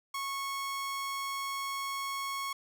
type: tone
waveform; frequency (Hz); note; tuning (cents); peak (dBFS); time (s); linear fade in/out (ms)
sawtooth; 1100; C#6; -14; -30; 0.14-2.53; 5
effects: none